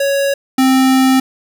square tone pair in turn, 556 / 262.4 Hz, C#5 / C4, +5 / +5 cents, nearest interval octave + minor second, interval 1300 cents, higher first, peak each -13 / -9 dBFS, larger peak second, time 0-0.34 / 0.58-1.2 s, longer second, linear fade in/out 5 ms, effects none

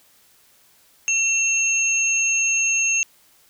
sine tone pair together, 2705 / 6434 Hz, E7 / G8, +44 / +44 cents, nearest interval octave + minor third, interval 1500 cents, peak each -20 dBFS, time 1.08-3.03 s, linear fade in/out 0 ms, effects white hiss -56 dBFS RMS until 3.49 s

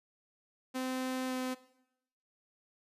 sawtooth tone with pitch glide, 258 to 256.2 Hz, C4 to C4, -24 to -36 cents, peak -30 dBFS, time 0.74-1.55 s, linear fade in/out 20 ms, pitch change -12 cents, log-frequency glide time 1.28-1.33 s, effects noise-tail reverb RT60 0.8 s tail -17 dB re dry + resampled to 32000 Hz

